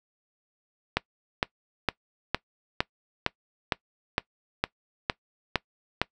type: click train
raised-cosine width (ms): 0.3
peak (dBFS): -6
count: 12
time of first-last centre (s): 0.97-6.016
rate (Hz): 2.18
effects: noise-tail reverb RT60 0.1 s tail -22 dB re dry